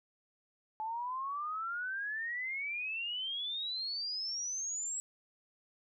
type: exponential sweep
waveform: sine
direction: up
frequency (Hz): 860 to 7800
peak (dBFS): -35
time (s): 0.8-5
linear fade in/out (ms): 0
effects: none